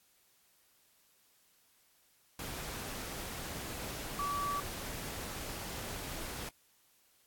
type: tone in noise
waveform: sine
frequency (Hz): 1149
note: D6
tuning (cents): -38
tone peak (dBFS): -33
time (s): 4.19-4.6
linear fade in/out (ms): 2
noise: pink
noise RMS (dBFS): -42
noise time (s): 2.39-6.49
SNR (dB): +6
effects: white hiss -69 dBFS RMS until 7.26 s + AAC 64 kbps